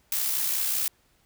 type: noise with amplitude modulation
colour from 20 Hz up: blue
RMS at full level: -25 dBFS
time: 0.12-0.88 s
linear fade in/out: 2 ms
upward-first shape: sine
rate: 65.2 Hz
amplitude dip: 40%
effects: pink hiss -65 dBFS RMS until 1.25 s